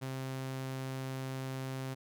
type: tone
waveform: sawtooth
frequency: 132.1 Hz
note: C3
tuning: 17 cents sharp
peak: -33 dBFS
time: 0.01-1.95 s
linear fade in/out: 20 ms
effects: none